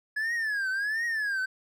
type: tone with vibrato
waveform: triangle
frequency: 1693 Hz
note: G#6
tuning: 33 cents sharp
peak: -25 dBFS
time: 0.16-1.46 s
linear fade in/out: 10 ms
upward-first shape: triangle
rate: 1.4 Hz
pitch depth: 200 cents each way
effects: none